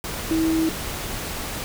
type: tone in noise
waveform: sine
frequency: 322.4 Hz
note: E4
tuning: 38 cents flat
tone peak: -18 dBFS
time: 0.31-0.69 s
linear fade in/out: 0 ms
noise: pink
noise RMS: -30 dBFS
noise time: 0.04-1.64 s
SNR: +9 dB
effects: none